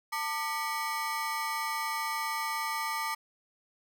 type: ring-modulated tone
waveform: 30% pulse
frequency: 1046.5 Hz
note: C6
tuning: in tune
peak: -25 dBFS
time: 0.12-3.15 s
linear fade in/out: 10 ms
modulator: 149 Hz
effects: none